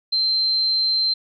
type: tone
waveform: sine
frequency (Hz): 4123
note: C8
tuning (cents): -26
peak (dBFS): -17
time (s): 0.12-1.14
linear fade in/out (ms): 10
effects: none